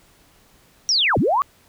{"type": "linear two-way sweep", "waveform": "sine", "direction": "down then up", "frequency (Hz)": [5800, 77.78, 1188], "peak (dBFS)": -15, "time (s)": [0.89, 1.42], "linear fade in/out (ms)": 0, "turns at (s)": 1.18, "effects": ["pink hiss -55 dBFS RMS until 1.68 s"]}